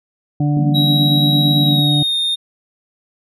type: harmonic tone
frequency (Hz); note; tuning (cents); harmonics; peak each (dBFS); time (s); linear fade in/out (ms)
146.83; D3; 0; 1 / 2 / 4 / 5; -14 / -19 / -33 / -29; 0.4-2.03; 5
type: chord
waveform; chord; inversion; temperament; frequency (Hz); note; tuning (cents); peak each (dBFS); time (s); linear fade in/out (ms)
sine; E diminished seventh; none; just; 164.81 / 197.78 / 237.3 / 284.8; E3 / G3 / Bb3 / Db4; 0 / +16 / +31 / +47; -24; 0.57-1.8; 2
type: tone with pitch glide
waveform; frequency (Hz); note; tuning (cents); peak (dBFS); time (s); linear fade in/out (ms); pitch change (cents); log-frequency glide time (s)
triangle; 3849 to 3665; B7 to A#7; -45 to -30; -14; 0.74-2.36; 20; -85; 1.6-2.16
effects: none